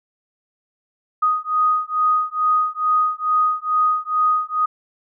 sine beating tone pair, 1244.5 / 1246.8 Hz, D#6 / D#6, 0 / +3 cents, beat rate 2.3 Hz, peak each -19 dBFS, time 1.22-4.66 s, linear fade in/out 10 ms, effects none

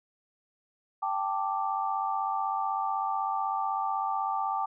sine chord, G suspended second, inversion none, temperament equal, 784 / 880 / 1174.7 Hz, G5 / A5 / D6, 0 / 0 / 0 cents, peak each -31 / -32 / -32 dBFS, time 1.02-4.66 s, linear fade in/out 10 ms, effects none

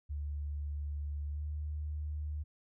sine tone with pitch glide, 73 to 75.05 Hz, D2 to D2, -10 to +38 cents, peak -35 dBFS, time 0.09-2.44 s, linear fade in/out 20 ms, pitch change +48 cents, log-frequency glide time 1.31-1.43 s, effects none

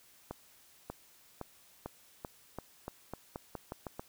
accelerating click train, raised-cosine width 1 ms, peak -25 dBFS, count 13, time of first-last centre 0.31-3.995 s, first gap 590 ms, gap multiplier 0.87, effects white hiss -62 dBFS RMS until 4.08 s

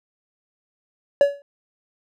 triangle tone with exponential decay, 567 Hz, C#5, 39 cents sharp, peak -6 dBFS, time 1.21-1.42 s, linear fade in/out 1 ms, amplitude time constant 44 ms, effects none

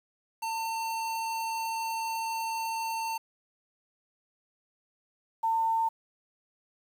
square / sine tone pair in turn, 902 / 902 Hz, A5 / A5, +43 / +43 cents, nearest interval unison, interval 0 cents, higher neither, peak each -31 / -24 dBFS, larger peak second, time 0.42-3.18 / 5.43-5.89 s, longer first, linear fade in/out 10 ms, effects 9-bit

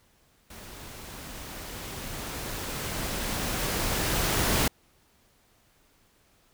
pink noise with level ramp, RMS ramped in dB -45 to -24 dBFS, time 0.5-4.68 s, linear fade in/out 5 ms, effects pink hiss -64 dBFS RMS until 6.53 s

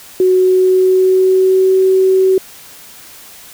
sine tone with pitch glide, 370.3 to 378.3 Hz, F#4 to F#4, +1 to +38 cents, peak -7 dBFS, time 0.2-2.38 s, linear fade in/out 2 ms, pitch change +37 cents, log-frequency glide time 0.35-1.76 s, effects white hiss -37 dBFS RMS until 3.53 s

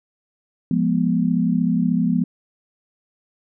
sine chord, F diminished, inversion none, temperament equal with one note detuned, 174.61 / 207.7 / 244.2 Hz, F3 / Ab3 / Cb4, 0 / 0 / -19 cents, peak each -20 / -22 / -20 dBFS, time 0.71-2.24 s, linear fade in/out 2 ms, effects none

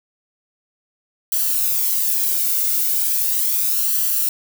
violet noise with flanger, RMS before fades -19 dBFS, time 1.32-4.29 s, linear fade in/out 2 ms, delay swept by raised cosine 0.67 to 1.41 ms, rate 0.37 Hz, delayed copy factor +0.6, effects none

